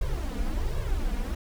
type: noise with flanger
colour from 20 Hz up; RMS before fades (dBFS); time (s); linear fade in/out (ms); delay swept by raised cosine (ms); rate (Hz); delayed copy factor
brown; -28; 0.01-1.35; 5; 1.8 to 4.2; 1.3; +0.95
effects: none